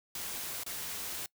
white noise with dropouts, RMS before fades -39 dBFS, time 0.15-1.26 s, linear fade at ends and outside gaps 2 ms, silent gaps 0.635-0.663 s, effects noise-tail reverb RT60 0.1 s tail -23 dB re dry

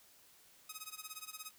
5% pulse tone with tremolo, 1264 Hz, D#6, 27 cents sharp, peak -31 dBFS, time 0.69-1.51 s, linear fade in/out 5 ms, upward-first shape sine, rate 17 Hz, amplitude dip 90%, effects white hiss -64 dBFS RMS until 1.58 s

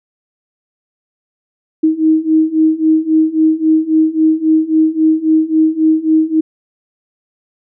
sine beating tone pair, 313.9 / 317.6 Hz, D#4 / D#4, +15 / +36 cents, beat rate 3.7 Hz, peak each -13 / -11 dBFS, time 1.83-6.41 s, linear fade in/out 10 ms, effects none

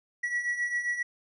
triangle beating tone pair, 1929 / 1936.5 Hz, B6 / B6, -41 / -35 cents, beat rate 7.5 Hz, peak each -33 / -27 dBFS, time 0.23-1.03 s, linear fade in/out 10 ms, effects resampled to 24000 Hz

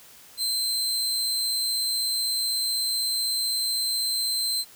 sawtooth tone, 4108 Hz, C8, 33 cents flat, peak -21 dBFS, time 0.37-4.65 s, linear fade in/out 50 ms, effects white hiss -50 dBFS RMS until 4.75 s

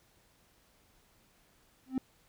triangle tone with exponential growth, 261 Hz, C4, 4 cents flat, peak -22 dBFS, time 1.86-1.98 s, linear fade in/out 2 ms, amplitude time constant 26 ms, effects tanh soft clip ceiling -18 dBFS + pink hiss -67 dBFS RMS until 2.28 s

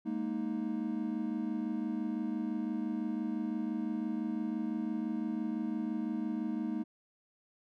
triangle chord, Ab suspended second, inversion none, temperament just, 207.7 / 233.6 / 311.5 Hz, Ab3 / Bb3 / Eb4, 0 / +4 / +2 cents, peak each -36 / -34 / -35 dBFS, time 0.05-6.84 s, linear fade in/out 20 ms, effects none

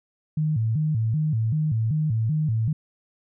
sine tone with vibrato, 131.3 Hz, C3, 6 cents sharp, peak -20 dBFS, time 0.37-2.73 s, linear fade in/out 5 ms, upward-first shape square, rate 2.6 Hz, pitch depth 280 cents each way, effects none

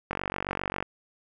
click train, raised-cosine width 0.5 ms, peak -14 dBFS, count 35, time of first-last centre 0.11-0.826 s, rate 47.5 Hz, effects none

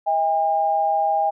sine tone pair together, 640 / 806.3 Hz, D#5 / G5, +49 / +49 cents, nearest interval major third, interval 400 cents, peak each -23 / -18 dBFS, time 0.06-1.31 s, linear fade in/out 20 ms, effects none

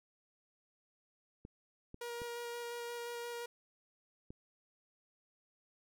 clicks, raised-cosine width 3 ms, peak -35 dBFS, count 4, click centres 1.451 / 1.944 / 2.218 / 4.305 s
sawtooth tone with vibrato, 475 Hz, A#4, 33 cents sharp, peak -37 dBFS, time 2.01-3.46 s, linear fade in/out 5 ms, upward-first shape square, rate 5.7 Hz, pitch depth 8 cents each way
effects none

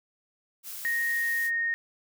blue noise, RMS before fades -39 dBFS, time 0.63-1.51 s, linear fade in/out 50 ms
sine tone with pitch glide, 1864.7 to 1851.8 Hz, A#6 to A#6, 0 to -12 cents, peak -25 dBFS, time 0.85-1.74 s, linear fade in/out 0 ms, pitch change -12 cents, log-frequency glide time 1.16-1.58 s
effects none

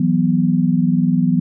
sine chord, E suspended second, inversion none, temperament equal, 164.81 / 185 / 246.9 Hz, E3 / F#3 / B3, 0 / 0 / 0 cents, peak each -17 dBFS, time 0-1.4 s, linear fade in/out 5 ms, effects none

